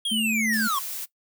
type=linear sweep; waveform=square; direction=down; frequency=3322 to 1047 Hz; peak=-24 dBFS; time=0.05-0.79 s; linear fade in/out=5 ms
type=tone; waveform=sine; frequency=220 Hz; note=A3; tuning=in tune; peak=-25 dBFS; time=0.11-0.68 s; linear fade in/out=10 ms
type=noise; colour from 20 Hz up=blue; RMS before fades=-33 dBFS; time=0.52-1.06 s; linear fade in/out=20 ms
effects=noise-tail reverb RT60 0.1 s tail -18 dB re dry